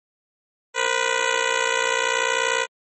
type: ring-modulated tone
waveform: 10% pulse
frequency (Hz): 492.6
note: B4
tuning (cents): -5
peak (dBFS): -8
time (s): 0.74-2.67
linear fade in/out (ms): 50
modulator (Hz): 30.2
effects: MP3 32 kbps